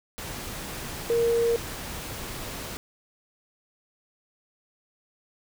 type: tone in noise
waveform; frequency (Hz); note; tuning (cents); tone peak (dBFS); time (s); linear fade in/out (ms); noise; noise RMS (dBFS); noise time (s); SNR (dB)
sine; 466.2; A#4; 0; -20; 1.1-1.56; 0; pink; -36; 0.18-2.77; +13
effects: none